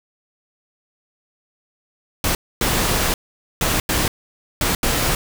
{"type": "noise bursts at uneven times", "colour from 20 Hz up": "pink", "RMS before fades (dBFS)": -19, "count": 6, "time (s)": [[2.24, 2.35], [2.61, 3.14], [3.61, 3.8], [3.89, 4.08], [4.61, 4.75], [4.83, 5.15]], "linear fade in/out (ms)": 2, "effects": []}